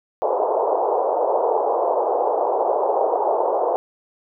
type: band-pass noise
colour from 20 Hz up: pink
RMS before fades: -20 dBFS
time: 0.22-3.76 s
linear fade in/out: 0 ms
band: 410 to 940 Hz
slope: 48 dB/octave
effects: none